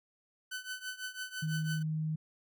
sawtooth tone with tremolo, 1509 Hz, F#6, 34 cents sharp, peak -32 dBFS, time 0.51-1.83 s, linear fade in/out 10 ms, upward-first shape triangle, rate 6 Hz, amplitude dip 90%
sine tone, 156.4 Hz, D#3, 9 cents sharp, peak -31 dBFS, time 1.42-2.16 s, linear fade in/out 10 ms
effects none

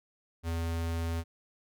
square tone, 83.1 Hz, E2, 15 cents sharp, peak -31 dBFS, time 0.43-1.24 s, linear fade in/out 50 ms, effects none

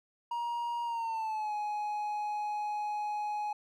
triangle tone with pitch glide, 946 to 837.9 Hz, A#5 to G#5, +25 to +15 cents, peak -30 dBFS, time 0.31-3.53 s, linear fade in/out 5 ms, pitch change -210 cents, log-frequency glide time 0.84-1.54 s, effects none

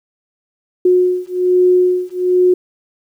sine beating tone pair, 362.4 / 363.6 Hz, F#4 / F#4, -36 / -30 cents, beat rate 1.2 Hz, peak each -13 dBFS, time 0.85-2.54 s, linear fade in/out 5 ms, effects 8-bit

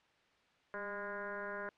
sine tone with frequency modulation, 1021 Hz, C6, 43 cents flat, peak -39 dBFS, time 0.74-1.69 s, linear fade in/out 0 ms, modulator 206 Hz, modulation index 3.5, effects white hiss -70 dBFS RMS until 1.77 s + low-pass 3000 Hz 12 dB/octave

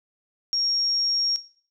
sine tone, 5570 Hz, F8, 5 cents flat, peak -21 dBFS, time 0.53-1.36 s, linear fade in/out 0 ms, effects noise-tail reverb RT60 0.5 s tail -17 dB re dry

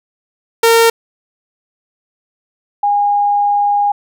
sawtooth / sine tone pair in turn, 458.7 / 817.3 Hz, A#4 / G#5, -28 / -28 cents, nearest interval minor seventh, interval 1000 cents, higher second, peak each -3 / -10 dBFS, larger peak first, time 0.63-0.9 / 2.83-3.92 s, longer second, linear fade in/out 5 ms, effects none

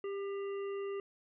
harmonic tone with a mistuned harmonic, 396.7 Hz, G4, 21 cents sharp, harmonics 1 / 3 / 5 / 7, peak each -36 / -49 / -55 / -56 dBFS, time 0.04-1 s, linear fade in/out 2 ms, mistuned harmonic 3, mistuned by +15 cents, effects none

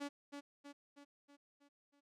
sawtooth tone with echo, 285.4 Hz, D4, 49 cents flat, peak -37 dBFS, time 0-0.09 s, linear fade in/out 20 ms, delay 320 ms, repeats 6, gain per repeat -5 dB, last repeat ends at 2.01 s, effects low-pass 8000 Hz 12 dB/octave

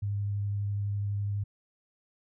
sine tone with vibrato, 101.5 Hz, G#2, 39 cents flat, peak -28 dBFS, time 0.02-1.44 s, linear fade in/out 10 ms, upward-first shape triangle, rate 12 Hz, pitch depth 12 cents each way, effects none

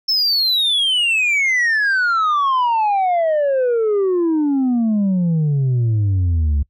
sine exponential sweep, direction down, 5340 to 69.3 Hz, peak -11 dBFS, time 0.08-6.63 s, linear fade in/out 10 ms, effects noise-tail reverb RT60 0.1 s tail -24 dB re dry + tanh soft clip ceiling -13 dBFS

